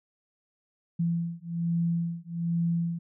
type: beating tone pair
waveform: sine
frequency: 168.5 / 169.7 Hz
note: E3 / F3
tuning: +38 / -49 cents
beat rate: 1.2 Hz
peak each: -29 dBFS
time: 0.99-2.99 s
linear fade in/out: 10 ms
effects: none